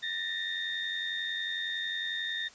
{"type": "tone cluster", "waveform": "sine", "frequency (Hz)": [1781, 1872, 3654], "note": ["A6", "A#6", "A#7"], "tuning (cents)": [21, 7, -35], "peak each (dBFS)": [-38, -37, -34], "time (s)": [0.02, 2.49], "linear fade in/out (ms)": 20, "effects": ["white hiss -54 dBFS RMS until 2.54 s", "resampled to 16000 Hz"]}